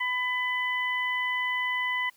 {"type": "harmonic tone", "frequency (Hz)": 1000, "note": "B5", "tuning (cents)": 21, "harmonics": [1, 2, 3], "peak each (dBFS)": [-32, -27, -37], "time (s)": [0, 2.1], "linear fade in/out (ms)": 10, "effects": ["white hiss -62 dBFS RMS until 2.16 s"]}